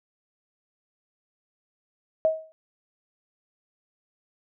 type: tone with exponential decay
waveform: sine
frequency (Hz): 636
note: D#5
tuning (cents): +38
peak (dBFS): -15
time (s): 2.25-2.52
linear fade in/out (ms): 0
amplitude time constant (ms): 57
effects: none